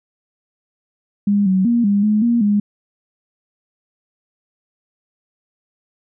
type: tone with pitch steps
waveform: sine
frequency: 203.1 / 188.2 / 236.4 / 202.1 / 212 / 236 / 205.8 Hz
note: G#3 / F#3 / A#3 / G#3 / G#3 / A#3 / G#3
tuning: -38 / +30 / +24 / -47 / +36 / +22 / -16 cents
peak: -12 dBFS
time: 1.27-2.6 s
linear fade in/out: 5 ms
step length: 190 ms
effects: none